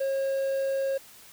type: tone with quantisation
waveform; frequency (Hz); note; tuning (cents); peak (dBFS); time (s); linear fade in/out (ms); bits
triangle; 542; C#5; -39; -23; 0-0.98; 10; 8
effects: white hiss -51 dBFS RMS until 1.32 s